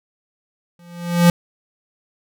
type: tone with exponential growth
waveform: square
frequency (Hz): 173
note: F3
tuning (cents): -16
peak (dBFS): -7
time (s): 0.79-1.3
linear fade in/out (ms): 2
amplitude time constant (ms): 110
effects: none